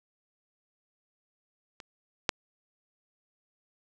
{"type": "clicks", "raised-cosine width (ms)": 0.2, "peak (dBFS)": [-26, -6], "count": 2, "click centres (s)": [1.802, 2.292], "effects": []}